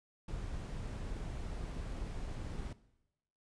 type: noise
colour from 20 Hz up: brown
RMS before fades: -41 dBFS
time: 0.28-2.73 s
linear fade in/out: 5 ms
effects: noise-tail reverb RT60 0.9 s tail -18 dB re dry + resampled to 22050 Hz